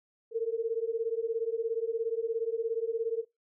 sine beating tone pair, 447 / 464 Hz, A4 / A#4, +27 / -8 cents, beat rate 17 Hz, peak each -31 dBFS, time 0.31-3.25 s, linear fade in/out 50 ms, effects noise-tail reverb RT60 0.2 s tail -21 dB re dry

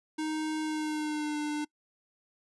square tone with pitch glide, 311.1 to 298.8 Hz, D#4 to D4, 0 to +30 cents, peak -31 dBFS, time 0.18-1.65 s, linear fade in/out 10 ms, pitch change -70 cents, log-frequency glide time 0.62-1.38 s, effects noise-tail reverb RT60 0.1 s tail -24 dB re dry + resampled to 24000 Hz

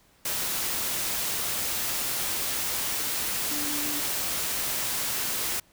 sine tone in noise, 293.7 Hz, D4, in tune, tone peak -35 dBFS, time 3.51-4 s, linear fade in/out 5 ms, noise white, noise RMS -29 dBFS, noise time 0.25-5.6 s, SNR -9 dB, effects pink hiss -61 dBFS RMS until 5.72 s

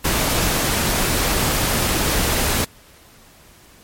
pink noise, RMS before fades -19 dBFS, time 0.04-2.65 s, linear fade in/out 10 ms, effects pink hiss -48 dBFS RMS until 3.83 s + MP3 64 kbps

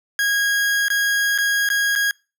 40% pulse tone with dropouts, 1641 Hz, G#6, 21 cents flat, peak -16 dBFS, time 0.19-2.11 s, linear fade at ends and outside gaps 1 ms, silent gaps 0.883-0.902 / 1.378-1.385 / 1.689-1.701 / 1.953-1.959 s, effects noise-tail reverb RT60 0.3 s tail -26 dB re dry

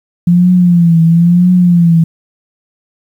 sine tone with vibrato, 172.4 Hz, F3, 22 cents flat, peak -4 dBFS, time 0.27-2.04 s, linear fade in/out 5 ms, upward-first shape triangle, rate 1 Hz, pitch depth 95 cents each way, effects 7-bit

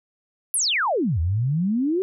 sine exponential two-way sweep, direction down then up, 11730 to 77.78 to 391.1 Hz, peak -19 dBFS, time 0.54-2.02 s, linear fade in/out 0 ms, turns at 1.2 s, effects none

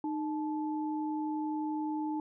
sine tone pair together, 306.9 / 868 Hz, D#4 / A5, -24 / -24 cents, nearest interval octave + tritone, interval 1800 cents, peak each -32 / -38 dBFS, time 0.04-2.2 s, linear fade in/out 2 ms, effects none

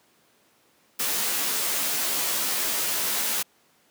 white noise with comb filter, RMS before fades -26 dBFS, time 0.99-3.43 s, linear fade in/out 10 ms, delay 14 ms, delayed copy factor +0.8, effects pink hiss -62 dBFS RMS until 3.9 s + high-pass 200 Hz 12 dB/octave

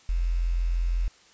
sine tone with quantisation, 42.95 Hz, F1, 28 cents flat, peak -22 dBFS, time 0.09-1.08 s, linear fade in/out 0 ms, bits 8, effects white hiss -56 dBFS RMS until 1.33 s + resampled to 16000 Hz

